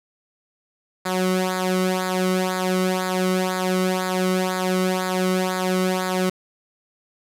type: tone with flanger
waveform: sawtooth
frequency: 185 Hz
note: F#3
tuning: in tune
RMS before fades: -22 dBFS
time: 1.05-6.3 s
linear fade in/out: 10 ms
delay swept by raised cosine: 0.34 to 1.2 ms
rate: 2 Hz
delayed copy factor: -0.75
effects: resampled to 32000 Hz + 7-bit